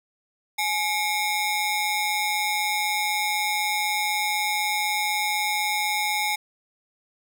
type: ring-modulated tone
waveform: sawtooth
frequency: 1504 Hz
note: F#6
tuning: 28 cents sharp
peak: -16 dBFS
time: 0.58-6.36 s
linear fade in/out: 10 ms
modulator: 660 Hz
effects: none